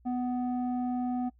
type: tone with low-pass filter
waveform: square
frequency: 248.6 Hz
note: B3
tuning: 12 cents sharp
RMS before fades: -31 dBFS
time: 0.05-1.3 s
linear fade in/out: 20 ms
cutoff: 600 Hz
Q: 6.2
effects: noise-tail reverb RT60 0.1 s tail -21 dB re dry + added 60 Hz sine -58 dBFS peak until 1.39 s